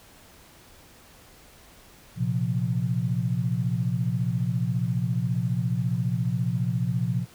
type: chord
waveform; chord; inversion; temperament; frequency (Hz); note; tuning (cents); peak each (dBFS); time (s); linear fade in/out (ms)
sine; Bb suspended second; none; just; 116.54 / 131.11 / 174.81; Bb2 / C3 / F3; 0 / +4 / +2; -27 / -27 / -28; 2.16-7.26; 50
effects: pink hiss -52 dBFS RMS until 7.34 s